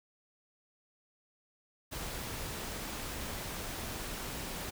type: noise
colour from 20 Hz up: pink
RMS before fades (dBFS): -40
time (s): 1.91-4.71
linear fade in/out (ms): 20
effects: none